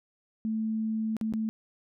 sine tone with dropouts, 220 Hz, A3, in tune, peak -27 dBFS, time 0.45-1.49 s, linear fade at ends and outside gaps 0 ms, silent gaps 1.167-1.212 / 1.325-1.337 s, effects none

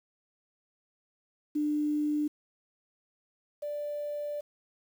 sine tone pair in turn, 298.3 / 588 Hz, D4 / D5, +27 / +2 cents, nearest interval octave, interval 1175 cents, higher second, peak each -26 / -32 dBFS, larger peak first, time 1.55-2.28 / 3.62-4.41 s, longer second, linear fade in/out 10 ms, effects 9-bit

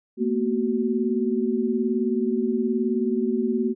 sine tone cluster, 223.8 / 242.7 / 374.6 Hz, A3 / B3 / F#4, +30 / -30 / +21 cents, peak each -25 dBFS, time 0.17-3.75 s, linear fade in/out 50 ms, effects none

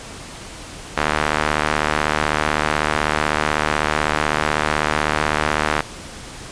sawtooth tone with band-pass filter, 76 Hz, D#2, 40 cents flat, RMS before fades -20 dBFS, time 0.97-5.81 s, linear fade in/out 5 ms, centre 1500 Hz, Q 0.98, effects pink hiss -35 dBFS RMS until 6.51 s + resampled to 22050 Hz

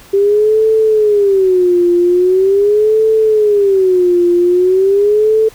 sine tone with vibrato, 392 Hz, G4, in tune, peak -7 dBFS, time 0.13-5.49 s, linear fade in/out 10 ms, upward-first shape sine, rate 0.42 Hz, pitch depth 200 cents each way, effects pink hiss -40 dBFS RMS until 5.54 s

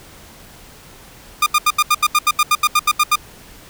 sawtooth tone bursts, 1212 Hz, D#6, 46 cents flat, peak -7 dBFS, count 15, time 1.42-3.157 s, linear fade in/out 5 ms, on 43 ms, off 78 ms, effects pink hiss -42 dBFS RMS until 3.69 s

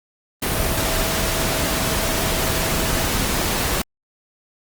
sine tone in noise, 650 Hz, E5, 24 cents flat, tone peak -30 dBFS, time 0.52-3.03 s, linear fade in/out 5 ms, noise pink, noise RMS -21 dBFS, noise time 0.42-3.82 s, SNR -12 dB, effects Opus 32 kbps

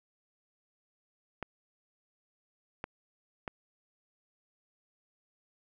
clicks, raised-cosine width 0.5 ms, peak -21 dBFS, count 3, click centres 1.427 / 2.841 / 3.478 s, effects none

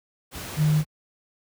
sine tone in noise, 153.1 Hz, D#3, 28 cents flat, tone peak -17 dBFS, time 0.56-0.84 s, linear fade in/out 50 ms, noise pink, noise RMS -35 dBFS, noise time 0.31-0.85 s, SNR +15 dB, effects high-pass 60 Hz 12 dB/octave

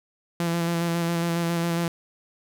sawtooth tone with vibrato, 169.4 Hz, E3, 48 cents sharp, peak -19 dBFS, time 0.4-1.88 s, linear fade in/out 2 ms, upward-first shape square, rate 7.3 Hz, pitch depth 17 cents each way, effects none

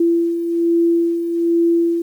sine beating tone pair, 336.9 / 338.1 Hz, E4 / E4, +38 / +44 cents, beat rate 1.2 Hz, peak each -22 / -14 dBFS, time 0-2.02 s, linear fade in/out 5 ms, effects 8-bit

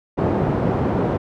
pink band-pass noise, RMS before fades -20 dBFS, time 0.17-1.18 s, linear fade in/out 20 ms, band 110 to 670 Hz, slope 12 dB/octave, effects none

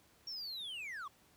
triangle linear sweep, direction down, 5588 to 1060 Hz, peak -40 dBFS, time 0.27-1.08 s, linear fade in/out 5 ms, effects pink hiss -67 dBFS RMS until 1.36 s + high-pass 60 Hz 12 dB/octave

